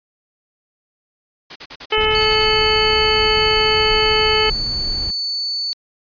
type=noise bursts; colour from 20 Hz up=white; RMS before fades=-30 dBFS; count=10; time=1.5-2.458 s; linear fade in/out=10 ms; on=58 ms; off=42 ms
type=harmonic tone; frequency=432.7 Hz; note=A4; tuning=29 cents flat; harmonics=1 / 2 / 3 / 4 / 5 / 6 / 7; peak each=-18 / -23 / -23 / -27 / -23 / -25 / -19 dBFS; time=1.92-4.5 s; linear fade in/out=5 ms
type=noise; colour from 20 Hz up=brown; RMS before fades=-28 dBFS; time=1.97-5.11 s; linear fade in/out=5 ms
type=tone; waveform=sine; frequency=4481 Hz; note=C#8; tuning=18 cents sharp; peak=-19 dBFS; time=2.15-5.73 s; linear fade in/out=0 ms
effects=resampled to 11025 Hz